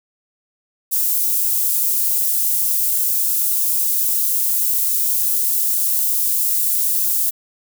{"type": "high-pass noise", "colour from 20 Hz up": "white", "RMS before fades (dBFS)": -18, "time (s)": [0.91, 7.31], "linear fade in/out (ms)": 20, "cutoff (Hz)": 11000, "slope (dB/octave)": 12, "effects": []}